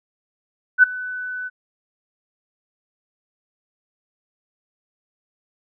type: tone with ADSR envelope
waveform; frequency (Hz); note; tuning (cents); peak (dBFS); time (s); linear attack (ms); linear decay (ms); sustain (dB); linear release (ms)
sine; 1499; F#6; +22; -5; 0.78-1.5; 51; 12; -21; 32
effects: none